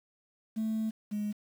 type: tone pair in turn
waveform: sine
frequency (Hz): 219.9 / 208.7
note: A3 / G#3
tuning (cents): -1 / +9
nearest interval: minor second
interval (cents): 90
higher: first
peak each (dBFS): -27 / -29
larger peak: first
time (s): 0.56-0.91 / 1.11-1.33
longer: first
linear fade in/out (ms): 20
effects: tanh soft clip ceiling -27 dBFS + 9-bit